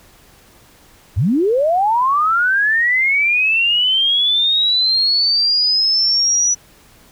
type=linear sweep; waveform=sine; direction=up; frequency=73.4 to 5920 Hz; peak=-12 dBFS; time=1.16-6.55 s; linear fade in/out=20 ms; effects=pink hiss -48 dBFS RMS until 7.11 s